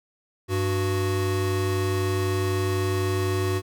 square tone pair together, 98 / 370 Hz, G2 / F#4, 0 / 0 cents, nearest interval octave + major seventh, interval 2300 cents, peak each -25 / -27 dBFS, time 0.48-3.62 s, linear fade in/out 50 ms, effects none

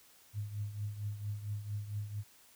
sine tone with tremolo, 103.83 Hz, G#2, in tune, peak -33 dBFS, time 0.33-2.24 s, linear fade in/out 50 ms, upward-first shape triangle, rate 4.4 Hz, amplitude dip 75%, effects white hiss -62 dBFS RMS until 2.55 s

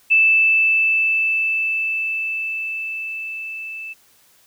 sine tone with level ramp, 2637 Hz, E7, in tune, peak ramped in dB -10 to -29 dBFS, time 0.1-3.94 s, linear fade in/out 20 ms, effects white hiss -55 dBFS RMS until 4.46 s

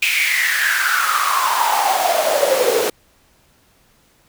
pink noise with high-pass filter sweep, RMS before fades -17 dBFS, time 0.02-2.9 s, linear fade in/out 5 ms, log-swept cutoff 2500 to 420 Hz, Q 9.3, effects pink hiss -56 dBFS RMS until 4.28 s

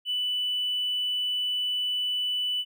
triangle tone with hard clipping, 2980 Hz, F#7, 12 cents sharp, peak -25 dBFS, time 0.05-2.65 s, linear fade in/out 50 ms, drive 2 dB, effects none

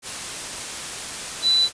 sine tone in noise, 3981 Hz, B7, 13 cents sharp, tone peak -15 dBFS, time 1.42-1.69 s, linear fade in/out 50 ms, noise white, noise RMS -31 dBFS, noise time 0.02-1.73 s, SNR +13 dB, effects resampled to 22050 Hz

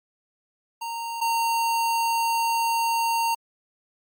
square tone pair in turn, 925 / 920.4 Hz, A#5 / A#5, -14 / -22 cents, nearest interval unison, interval 8 cents, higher first, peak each -30 / -22 dBFS, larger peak second, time 0.81-1.21 / 1.21-3.35 s, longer second, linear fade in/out 10 ms, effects Opus 48 kbps

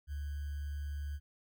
sine tone with sample-and-hold, 72.3 Hz, D2, 27 cents flat, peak -36 dBFS, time 0.07-1.2 s, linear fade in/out 50 ms, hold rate 1575 Hz, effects none

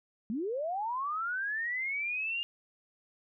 sine linear sweep, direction up, 200 to 2836 Hz, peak -31 dBFS, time 0.3-2.43 s, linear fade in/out 0 ms, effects none

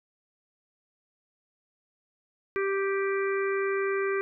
harmonic tone, 392 Hz, G4, in tune, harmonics 1 / 3 / 4 / 5 / 6, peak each -26 / -35 / -36 / -37 / -39 dBFS, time 2.56-4.21 s, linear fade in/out 0 ms, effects none

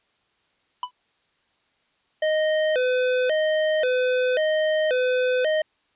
square tone with exponential decay, 995 Hz, B5, 13 cents sharp, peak -22 dBFS, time 0.83-0.91 s, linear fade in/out 2 ms, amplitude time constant 17 ms
square tone with vibrato, 560 Hz, C#5, 18 cents sharp, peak -20 dBFS, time 2.22-5.62 s, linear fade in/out 5 ms, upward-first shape square, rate 0.93 Hz, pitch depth 180 cents each way
effects white hiss -67 dBFS RMS until 5.95 s + resampled to 8000 Hz

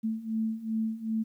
sine beating tone pair, 220 / 222.6 Hz, A3 / A3, 0 / +20 cents, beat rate 2.6 Hz, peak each -33 / -30 dBFS, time 0.03-1.24 s, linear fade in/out 20 ms, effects 11-bit

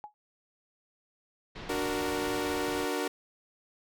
sine tone with exponential decay, 839 Hz, G#5, 17 cents sharp, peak -35 dBFS, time 0.04-0.14 s, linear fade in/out 0 ms, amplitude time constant 20 ms
pink low-pass noise, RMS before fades -43 dBFS, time 1.55-2.85 s, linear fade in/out 10 ms, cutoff 4500 Hz, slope 24 dB/octave
sawtooth chord, D augmented, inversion none, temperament equal, 293.7 / 370 / 466.2 Hz, D4 / F#4 / A#4, 0 / 0 / 0 cents, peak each -30 dBFS, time 1.69-3.08 s, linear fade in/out 5 ms
effects none

